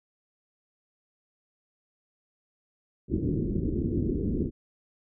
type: low-pass noise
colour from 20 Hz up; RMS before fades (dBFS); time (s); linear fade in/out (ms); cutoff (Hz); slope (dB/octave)
white; -28; 3.08-4.51; 50; 380; 48
effects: none